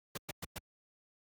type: noise bursts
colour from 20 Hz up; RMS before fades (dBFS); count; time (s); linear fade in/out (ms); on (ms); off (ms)
pink; -40; 4; 0.15-0.584; 5; 26; 110
effects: high-pass 60 Hz 12 dB/octave + Opus 48 kbps